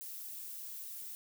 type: noise with flanger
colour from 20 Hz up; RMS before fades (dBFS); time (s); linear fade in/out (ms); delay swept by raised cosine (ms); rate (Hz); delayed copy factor
violet; -45; 0.01-1.15; 0; 1 to 5.4; 3.4; +0.55
effects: none